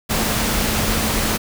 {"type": "tone in noise", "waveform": "sine", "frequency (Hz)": 218.9, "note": "A3", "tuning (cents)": -9, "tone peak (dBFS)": -27, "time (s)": [0.09, 1.38], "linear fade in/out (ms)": 20, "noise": "pink", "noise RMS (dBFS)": -20, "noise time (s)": [0.09, 1.38], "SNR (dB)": -10, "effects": []}